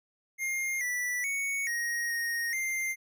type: tone with pitch steps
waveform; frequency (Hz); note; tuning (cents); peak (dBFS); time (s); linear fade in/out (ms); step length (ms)
square; 2121 / 1966 / 2223 / 1879 / 1865 / 2097; C7 / B6 / C#7 / A#6 / A#6 / C7; +23 / -8 / +4 / +13 / 0 / +3; -30; 0.38-2.96; 50; 430
effects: none